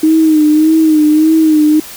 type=tone with vibrato; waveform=sine; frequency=311.1 Hz; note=D#4; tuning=in tune; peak=-5 dBFS; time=0.03-1.8 s; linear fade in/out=5 ms; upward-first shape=sine; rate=1.7 Hz; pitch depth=51 cents each way; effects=white hiss -30 dBFS RMS until 1.96 s